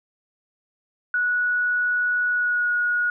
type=tone with pitch glide; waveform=sine; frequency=1467 to 1450.2 Hz; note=F#6 to F#6; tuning=-15 to -35 cents; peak=-19 dBFS; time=1.14-3.1 s; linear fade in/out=2 ms; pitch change=-20 cents; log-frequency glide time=2.28-2.71 s; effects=none